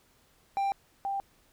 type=tone pair in turn; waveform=triangle / sine; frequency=790 / 790 Hz; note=G5 / G5; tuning=+13 / +13 cents; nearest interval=unison; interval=0 cents; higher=neither; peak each=-24 / -29 dBFS; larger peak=first; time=0.57-0.72 / 1.05-1.2 s; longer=neither; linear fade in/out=0 ms; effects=pink hiss -65 dBFS RMS until 1.52 s